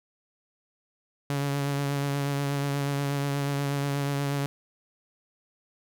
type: tone with vibrato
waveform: sawtooth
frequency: 141.1 Hz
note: C#3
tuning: 31 cents sharp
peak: -22 dBFS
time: 1.3-4.46 s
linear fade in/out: 0 ms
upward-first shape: triangle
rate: 8.3 Hz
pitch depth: 26 cents each way
effects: none